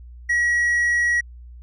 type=tone; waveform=triangle; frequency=1914 Hz; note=A#6; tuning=45 cents sharp; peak=-15 dBFS; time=0.29-1.21 s; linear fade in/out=10 ms; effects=added 60 Hz sine -38 dBFS peak until 1.62 s + resampled to 22050 Hz